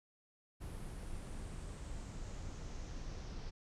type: noise with low-pass filter sweep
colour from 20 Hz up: brown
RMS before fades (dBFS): -45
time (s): 0.6-3.51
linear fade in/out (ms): 20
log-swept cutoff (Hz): 11000 to 5300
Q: 3.3
effects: none